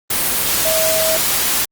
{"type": "tone in noise", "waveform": "sine", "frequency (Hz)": 640, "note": "D#5", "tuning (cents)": 49, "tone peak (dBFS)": -17, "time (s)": [0.65, 1.17], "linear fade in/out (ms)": 5, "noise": "white", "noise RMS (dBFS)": -17, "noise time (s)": [0.1, 1.65], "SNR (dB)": -3, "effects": ["Opus 24 kbps"]}